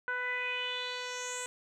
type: tone with low-pass filter sweep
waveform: 10% pulse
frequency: 497.1 Hz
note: B4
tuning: 11 cents sharp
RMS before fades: -36 dBFS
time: 0.08-1.46 s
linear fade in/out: 0 ms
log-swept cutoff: 1500 to 8400 Hz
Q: 4.7
effects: none